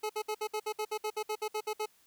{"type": "tone bursts", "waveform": "25% pulse", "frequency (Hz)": 427.9, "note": "A4", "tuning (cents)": -48, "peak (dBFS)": -28, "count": 15, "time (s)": [0.03, 1.86], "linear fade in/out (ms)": 10, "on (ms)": 66, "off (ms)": 60, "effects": ["white hiss -66 dBFS RMS until 2.06 s"]}